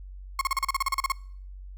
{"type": "tone bursts", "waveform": "35% pulse", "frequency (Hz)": 1085, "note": "C#6", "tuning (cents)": -37, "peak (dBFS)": -21, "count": 13, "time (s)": [0.39, 1.12], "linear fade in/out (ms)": 2, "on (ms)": 22, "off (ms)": 37, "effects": ["noise-tail reverb RT60 0.6 s tail -24 dB re dry", "added 47 Hz sine -39 dBFS peak until 1.77 s"]}